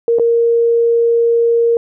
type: tone with dropouts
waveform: sine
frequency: 466.2 Hz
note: A#4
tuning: in tune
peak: -9 dBFS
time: 0.08-1.77 s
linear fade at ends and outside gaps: 1 ms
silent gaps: 0.186-0.196 s
effects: none